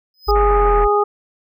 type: tone with exponential growth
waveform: square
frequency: 5040 Hz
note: D#8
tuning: 21 cents sharp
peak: -24 dBFS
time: 0.14-0.31 s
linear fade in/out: 1 ms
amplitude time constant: 36 ms
type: exponential sweep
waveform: sine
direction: down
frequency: 52.4 to 39.16 Hz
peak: -16 dBFS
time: 0.27-0.88 s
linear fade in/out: 20 ms
type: harmonic tone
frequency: 412.8 Hz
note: G#4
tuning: 10 cents flat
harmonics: 1 / 2 / 3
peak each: -15 / -18 / -18 dBFS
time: 0.28-1.04 s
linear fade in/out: 10 ms
type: band-pass noise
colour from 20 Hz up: white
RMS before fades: -31 dBFS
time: 0.35-0.85 s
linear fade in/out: 10 ms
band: 120 to 2200 Hz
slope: 48 dB/octave
effects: none